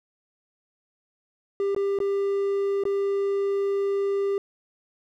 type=tone with dropouts; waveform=triangle; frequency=397.3 Hz; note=G4; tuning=23 cents sharp; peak=-20 dBFS; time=1.6-4.38 s; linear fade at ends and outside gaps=1 ms; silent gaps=1.748-1.763 / 1.988-2.002 / 2.837-2.853 s; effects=none

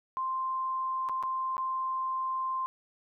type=tone with dropouts; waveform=sine; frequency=1046.5 Hz; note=C6; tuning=in tune; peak=-29 dBFS; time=0.17-2.66 s; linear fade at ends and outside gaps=0 ms; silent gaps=1.088-1.095 / 1.227-1.235 / 1.568-1.58 s; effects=none

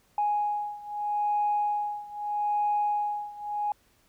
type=beating tone pair; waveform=sine; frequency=830.6 / 831.39 Hz; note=G#5 / G#5; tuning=0 / +2 cents; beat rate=0.79 Hz; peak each=-27 / -29 dBFS; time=0.18-3.72 s; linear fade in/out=2 ms; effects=tanh soft clip ceiling -18 dBFS + pink hiss -65 dBFS RMS until 4.08 s

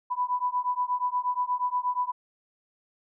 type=beating tone pair; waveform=sine; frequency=987.8 / 996.2 Hz; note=B5 / B5; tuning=0 / +15 cents; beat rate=8.4 Hz; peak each=-28 dBFS; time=0.1-2.12 s; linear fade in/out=20 ms; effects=none

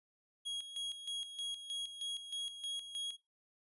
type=tone with tremolo; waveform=45% pulse; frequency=3299 Hz; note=G#7; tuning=12 cents flat; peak=-37 dBFS; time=0.45-3.17 s; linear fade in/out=20 ms; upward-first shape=square; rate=3.2 Hz; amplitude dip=65%; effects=noise-tail reverb RT60 0.2 s tail -20 dB re dry + resampled to 24000 Hz

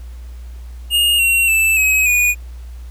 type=tone with pitch steps; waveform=square; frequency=2842 / 2740 / 2643 / 2548 / 2457 Hz; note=F7 / F7 / E7 / D#7 / D#7; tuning=+30 / -34 / +4 / +41 / -22 cents; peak=-12 dBFS; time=0.9-2.35 s; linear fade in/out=50 ms; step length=290 ms; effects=added 60 Hz sine -29 dBFS peak until 2.9 s + pink hiss -50 dBFS RMS until 2.9 s

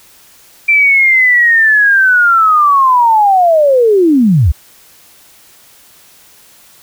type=linear sweep; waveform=sine; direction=down; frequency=2354 to 60 Hz; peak=-5 dBFS; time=0.68-4.52 s; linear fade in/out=10 ms; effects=white hiss -43 dBFS RMS until 6.82 s

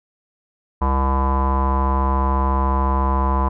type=tone with low-pass filter; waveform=square; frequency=67 Hz; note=C2; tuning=42 cents sharp; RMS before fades=-18 dBFS; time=0.81-3.49 s; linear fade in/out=10 ms; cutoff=1000 Hz; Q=9; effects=none

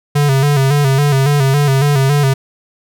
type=tone with vibrato; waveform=square; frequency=139.9 Hz; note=C#3; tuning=16 cents sharp; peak=-10 dBFS; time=0.15-2.34 s; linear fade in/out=10 ms; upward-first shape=square; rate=3.6 Hz; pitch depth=65 cents each way; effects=none

